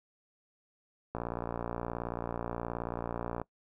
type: click train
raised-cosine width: 1 ms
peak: -21 dBFS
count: 134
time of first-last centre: 1.15-3.416 s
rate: 58.7 Hz
effects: noise-tail reverb RT60 0.1 s tail -22 dB re dry